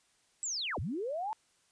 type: linear two-way sweep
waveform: sine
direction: down then up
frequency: 7902 to 65.7 to 901 Hz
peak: -33 dBFS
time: 0.43-1.33 s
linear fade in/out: 0 ms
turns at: 0.79 s
effects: white hiss -70 dBFS RMS until 1.71 s + resampled to 22050 Hz